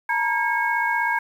sine tone cluster, 893 / 949 / 1622 / 2199 Hz, A5 / A#5 / G#6 / C#7, +25 / +31 / -41 / -14 cents, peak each -28 / -24 / -23 / -28 dBFS, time 0.09-1.19 s, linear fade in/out 5 ms, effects 8-bit

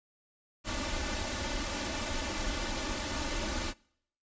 pink noise with comb filter, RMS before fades -34 dBFS, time 0.64-3.74 s, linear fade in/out 50 ms, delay 3.4 ms, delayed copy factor +0.85, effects noise-tail reverb RT60 0.7 s tail -25 dB re dry + resampled to 16000 Hz

